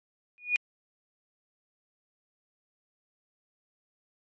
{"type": "tone with exponential growth", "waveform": "sine", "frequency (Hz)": 2454, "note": "D#7", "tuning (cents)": -25, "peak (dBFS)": -18, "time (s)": [0.38, 0.56], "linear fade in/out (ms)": 0, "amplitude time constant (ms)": 39, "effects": ["MP3 32 kbps"]}